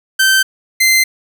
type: tone pair in turn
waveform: sawtooth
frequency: 1550 / 2075 Hz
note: G6 / C7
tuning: -20 / -15 cents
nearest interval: perfect fourth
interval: 505 cents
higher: second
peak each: -5 dBFS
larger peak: neither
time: 0.19-0.43 / 0.8-1.04 s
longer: neither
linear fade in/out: 10 ms
effects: none